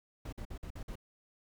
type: noise bursts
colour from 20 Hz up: brown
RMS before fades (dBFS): -42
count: 6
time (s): 0.25-0.956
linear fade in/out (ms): 5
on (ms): 76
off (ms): 50
effects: none